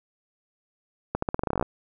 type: accelerating click train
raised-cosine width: 1 ms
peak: -11 dBFS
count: 14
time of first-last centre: 1.15-1.626 s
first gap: 74 ms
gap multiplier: 0.87
effects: none